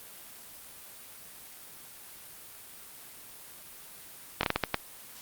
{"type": "slowing click train", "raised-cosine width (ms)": 0.3, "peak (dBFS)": -8, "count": 7, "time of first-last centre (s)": [4.41, 4.744], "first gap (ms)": 22, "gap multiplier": 1.37, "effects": ["white hiss -48 dBFS RMS until 5.21 s", "Opus 32 kbps"]}